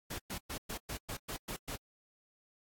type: noise bursts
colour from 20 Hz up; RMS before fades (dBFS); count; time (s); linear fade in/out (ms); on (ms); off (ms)
pink; -40; 9; 0.1-1.763; 10; 87; 110
effects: AAC 64 kbps